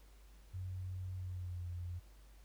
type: tone with pitch glide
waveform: sine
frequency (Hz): 92.5 to 88.12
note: F#2 to F2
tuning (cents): 0 to +16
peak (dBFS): -40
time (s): 0.53-2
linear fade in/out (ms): 20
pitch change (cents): -84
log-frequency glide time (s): 1.16-1.66
effects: added 50 Hz sine -57 dBFS peak until 2.44 s + pink hiss -68 dBFS RMS until 2.44 s